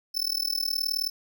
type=tone with amplitude modulation; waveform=45% pulse; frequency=5274 Hz; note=E8; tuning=in tune; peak=-22 dBFS; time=0.14-1.1 s; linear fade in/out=20 ms; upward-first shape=sine; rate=39 Hz; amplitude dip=100%; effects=none